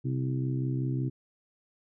harmonic tone, 65.41 Hz, C2, in tune, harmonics 2 / 3 / 4 / 5 / 6, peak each -28 / -44 / -36 / -37 / -45 dBFS, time 0.04-1.1 s, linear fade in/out 20 ms, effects none

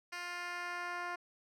10% pulse tone with band-pass filter sweep, 351.9 Hz, F4, 13 cents sharp, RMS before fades -41 dBFS, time 0.12-1.16 s, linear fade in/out 10 ms, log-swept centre 3000 to 1100 Hz, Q 0.77, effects none

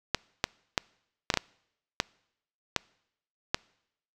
clicks, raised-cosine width 0.2 ms, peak -6 dBFS, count 9, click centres 0.147 / 0.441 / 0.778 / 1.302 / 1.34 / 1.373 / 2.001 / 2.763 / 3.545 s, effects noise-tail reverb RT60 0.8 s tail -26 dB re dry

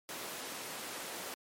pink high-pass noise, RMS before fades -43 dBFS, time 0.09-1.34 s, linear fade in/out 0 ms, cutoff 320 Hz, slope 12 dB/octave, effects MP3 64 kbps

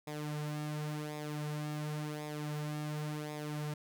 sawtooth tone with flanger, 150.4 Hz, D3, 42 cents sharp, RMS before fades -39 dBFS, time 0.07-3.74 s, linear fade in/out 5 ms, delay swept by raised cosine 0.67 to 4.67 ms, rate 0.92 Hz, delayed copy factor -0.65, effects none

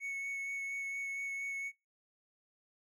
triangle tone with vibrato, 2211 Hz, C#7, 5 cents flat, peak -35 dBFS, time 0-1.72 s, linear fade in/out 50 ms, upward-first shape sine, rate 4.3 Hz, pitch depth 10 cents each way, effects noise-tail reverb RT60 0.3 s tail -26 dB re dry

